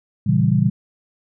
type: chord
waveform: sine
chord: A# diminished seventh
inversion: none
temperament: equal with one note detuned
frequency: 116.54 / 138.59 / 165.77 / 196 Hz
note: A#2 / C#3 / E3 / G3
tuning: 0 / 0 / +10 / 0 cents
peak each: -19 dBFS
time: 0.26-0.7 s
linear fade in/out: 10 ms
effects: none